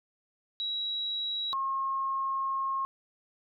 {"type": "tone pair in turn", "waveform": "sine", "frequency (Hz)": [3876, 1078], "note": ["B7", "C#6"], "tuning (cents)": [-33, -49], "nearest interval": "octave + minor seventh", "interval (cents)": 2216, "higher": "first", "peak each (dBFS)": [-30, -28], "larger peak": "second", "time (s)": [[0.6, 1.53], [1.53, 2.85]], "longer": "second", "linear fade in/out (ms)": 0, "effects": []}